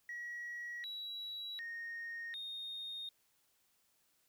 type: tone with pitch steps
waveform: sine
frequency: 1915 / 3901 / 1854 / 3694 Hz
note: A#6 / B7 / A#6 / A#7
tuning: +46 / -22 / -10 / -16 cents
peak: -40 dBFS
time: 0.09-3.09 s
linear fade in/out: 2 ms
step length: 750 ms
effects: tanh soft clip ceiling -39 dBFS + white hiss -75 dBFS RMS until 4.28 s